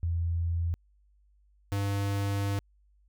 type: tone pair in turn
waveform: sine / square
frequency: 84.4 / 99.88 Hz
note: E2 / G2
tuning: +41 / +33 cents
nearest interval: minor third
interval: 292 cents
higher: second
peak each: -26 / -28 dBFS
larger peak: first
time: 0.03-0.74 / 1.72-2.59 s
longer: second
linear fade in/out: 0 ms
effects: added 50 Hz sine -61 dBFS peak until 3.08 s